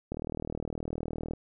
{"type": "click train", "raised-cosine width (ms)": 2, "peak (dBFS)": -21, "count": 49, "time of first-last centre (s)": [0.12, 1.335], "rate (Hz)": 39.5, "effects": []}